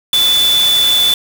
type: tone in noise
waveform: sine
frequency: 3483 Hz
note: A7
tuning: 18 cents flat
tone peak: -9 dBFS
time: 0.13-1.14 s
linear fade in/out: 2 ms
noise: white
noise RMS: -20 dBFS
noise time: 0.13-1.14 s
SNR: +8 dB
effects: none